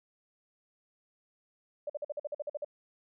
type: tone bursts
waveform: sine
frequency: 588 Hz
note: D5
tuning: 2 cents sharp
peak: -32 dBFS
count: 11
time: 1.87-2.647 s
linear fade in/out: 5 ms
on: 27 ms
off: 48 ms
effects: none